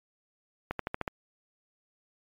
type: accelerating click train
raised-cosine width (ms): 0.5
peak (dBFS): -16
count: 6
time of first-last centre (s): 0.71-1.078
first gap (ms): 83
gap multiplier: 0.94
effects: MP3 96 kbps